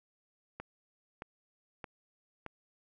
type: click train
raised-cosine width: 0.5 ms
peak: -26 dBFS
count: 4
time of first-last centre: 0.6-2.463 s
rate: 1.61 Hz
effects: none